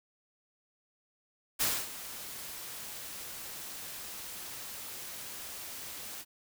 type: noise with ADSR envelope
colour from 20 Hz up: white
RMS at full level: -28 dBFS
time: 1.59-6.25 s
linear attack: 24 ms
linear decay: 250 ms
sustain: -15 dB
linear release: 47 ms
effects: none